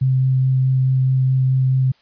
sine tone with vibrato, 130.81 Hz, C3, in tune, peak -13 dBFS, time 0.01-1.92 s, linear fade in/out 10 ms, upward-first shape sine, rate 4.7 Hz, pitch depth 8 cents each way, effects white hiss -57 dBFS RMS until 2.01 s + resampled to 11025 Hz

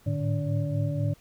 sine tone cluster, 105.5 / 109.5 / 148.6 / 286.3 / 574 Hz, G#2 / A2 / D3 / D4 / D5, +28 / -8 / +21 / -44 / -40 cents, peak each -31 / -30 / -28 / -36 / -36 dBFS, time 0.06-1.14 s, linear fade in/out 10 ms, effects pink hiss -59 dBFS RMS until 1.2 s

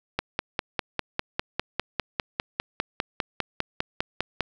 click train, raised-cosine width 0.3 ms, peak -8 dBFS, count 22, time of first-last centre 0.19-4.407 s, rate 4.98 Hz, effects none

